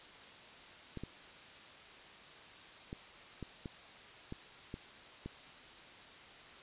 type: clicks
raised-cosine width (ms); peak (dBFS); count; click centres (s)
3; -29; 8; 0.973 / 1.036 / 2.929 / 3.427 / 3.658 / 4.324 / 4.741 / 5.26
effects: white hiss -54 dBFS RMS until 6.62 s + resampled to 8000 Hz